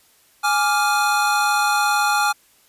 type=chord; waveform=square; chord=D diminished; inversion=second; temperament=equal; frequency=830.6 / 1174.7 / 1396.9 Hz; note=Ab5 / D6 / F6; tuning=0 / 0 / 0 cents; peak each=-20 / -25 / -21 dBFS; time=0.43-2.33 s; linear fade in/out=20 ms; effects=white hiss -56 dBFS RMS until 2.68 s + resampled to 32000 Hz